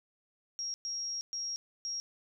sine tone bursts at uneven times, 5600 Hz, F8, 4 cents sharp, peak -34 dBFS, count 4, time 0.59-0.74 / 0.85-1.21 / 1.33-1.56 / 1.85-2 s, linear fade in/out 0 ms, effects none

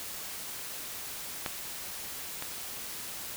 clicks, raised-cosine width 0.3 ms, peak -15 / -20 dBFS, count 2, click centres 1.462 / 2.424 s, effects white hiss -40 dBFS RMS until 3.36 s

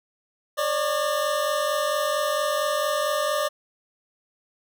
25% pulse tone pair together, 554.4 / 598.8 Hz, C#5 / D5, 0 / +33 cents, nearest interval minor second, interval 133 cents, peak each -24 / -20 dBFS, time 0.57-3.49 s, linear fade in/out 20 ms, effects none

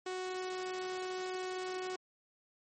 sawtooth tone, 369.9 Hz, F#4, in tune, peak -33 dBFS, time 0.06-1.96 s, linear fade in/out 5 ms, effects MP3 32 kbps

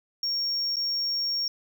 sine tone with dropouts, 5540 Hz, F8, 15 cents flat, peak -23 dBFS, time 0.23-1.48 s, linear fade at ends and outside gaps 2 ms, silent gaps 0.759-0.767 s, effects tanh soft clip ceiling -23 dBFS + 10-bit

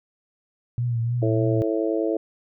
sine tone with vibrato, 118.4 Hz, A#2, 27 cents sharp, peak -21 dBFS, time 0.78-1.62 s, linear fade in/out 0 ms, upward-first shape triangle, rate 3.3 Hz, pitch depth 61 cents each way
harmonic tone, 110 Hz, A2, in tune, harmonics 3 / 4 / 5 / 6, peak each -24 / -26 / -28 / -30 dBFS, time 1.22-2.17 s, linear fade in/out 5 ms
effects none

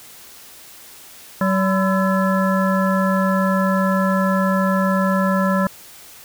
harmonic tone with a mistuned harmonic, 190.2 Hz, F#3, 48 cents sharp, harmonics 1 / 3 / 5 / 7 / 9, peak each -17 / -22 / -24 / -25 / -27 dBFS, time 1.41-5.67 s, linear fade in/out 2 ms, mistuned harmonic 5, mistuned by +110 cents, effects white hiss -42 dBFS RMS until 6.24 s

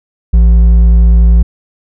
sine tone with hard clipping, 56.9 Hz, A#1, 41 cents flat, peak -4 dBFS, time 0.33-1.43 s, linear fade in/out 10 ms, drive 5 dB, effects none

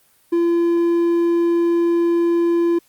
triangle tone, 340.8 Hz, F4, 42 cents flat, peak -12 dBFS, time 0.32-2.79 s, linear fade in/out 10 ms, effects white hiss -57 dBFS RMS until 2.88 s + Opus 32 kbps

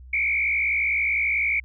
sine tone with frequency modulation, 2264 Hz, C#7, 36 cents sharp, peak -20 dBFS, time 0.13-1.6 s, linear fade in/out 5 ms, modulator 55.6 Hz, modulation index 1.9, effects added 63 Hz sine -41 dBFS peak until 1.64 s

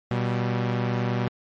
sawtooth tone pair together, 121.52 / 192.9 Hz, B2 / G3, -28 / -28 cents, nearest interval minor sixth, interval 800 cents, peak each -20 / -25 dBFS, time 0.11-1.28 s, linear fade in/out 0 ms, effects low-pass 3000 Hz 12 dB/octave + MP3 48 kbps

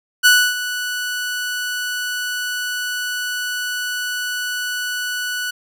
sawtooth tone with ADSR envelope, 1480 Hz, F#6, in tune, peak -4 dBFS, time 0.23-5.51 s, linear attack 28 ms, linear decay 280 ms, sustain -14 dB, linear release 9 ms, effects none

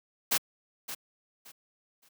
white noise with echo, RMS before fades -26 dBFS, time 0.31-0.38 s, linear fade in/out 10 ms, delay 570 ms, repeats 3, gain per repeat -12 dB, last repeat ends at 2.09 s, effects high-pass 150 Hz 12 dB/octave

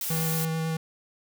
blue noise, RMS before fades -31 dBFS, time 0.01-0.45 s, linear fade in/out 2 ms
square tone with vibrato, 161.3 Hz, E3, 37 cents flat, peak -27 dBFS, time 0.1-0.77 s, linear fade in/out 5 ms, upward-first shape square, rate 9.1 Hz, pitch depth 8 cents each way
effects none

